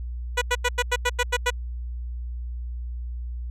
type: tone bursts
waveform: 10% pulse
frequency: 490 Hz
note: B4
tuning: 14 cents flat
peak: -11 dBFS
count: 9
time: 0.37-1.505 s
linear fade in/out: 10 ms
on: 47 ms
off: 89 ms
effects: added 60 Hz sine -29 dBFS peak until 3.5 s + low-pass 9000 Hz 12 dB/octave